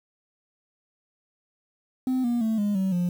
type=tone with pitch steps; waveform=sine; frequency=257.5 / 238.9 / 221.6 / 205.6 / 190.69 / 176.9 Hz; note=C4 / A#3 / A3 / G#3 / G3 / F3; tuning=-28 / +43 / +13 / -17 / -48 / +23 cents; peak=-19 dBFS; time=2.07-3.09 s; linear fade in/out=2 ms; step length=170 ms; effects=tanh soft clip ceiling -21 dBFS + 8-bit